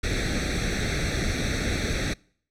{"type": "noise with comb filter", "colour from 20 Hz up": "pink", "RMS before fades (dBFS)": -26, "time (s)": [0.03, 2.14], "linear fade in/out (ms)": 10, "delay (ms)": 0.5, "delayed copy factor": 0.9, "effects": ["noise-tail reverb RT60 0.6 s tail -26 dB re dry", "low-pass 6000 Hz 12 dB/octave"]}